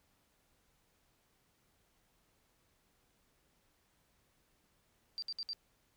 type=tone bursts; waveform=sine; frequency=4699 Hz; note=D8; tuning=in tune; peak=-37 dBFS; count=4; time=5.18-5.532 s; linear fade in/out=0 ms; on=43 ms; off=60 ms; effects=pink hiss -74 dBFS RMS until 5.96 s